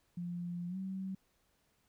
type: tone with pitch glide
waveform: sine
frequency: 174.61 to 190.41 Hz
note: F3 to F#3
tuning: 0 to +50 cents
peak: -37 dBFS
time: 0.17-1.15 s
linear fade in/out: 5 ms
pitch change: +150 cents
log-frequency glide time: 0.68-0.77 s
effects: pink hiss -75 dBFS RMS until 1.88 s